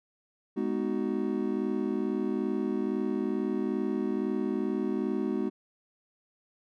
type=chord; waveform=triangle; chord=G# minor seventh; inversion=none; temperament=just; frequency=207.7 / 249.2 / 311.5 / 373.8 Hz; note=G#3 / B3 / D#4 / F#4; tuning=0 / +16 / +2 / +18 cents; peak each=-31 dBFS; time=0.56-5.5 s; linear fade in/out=20 ms; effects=none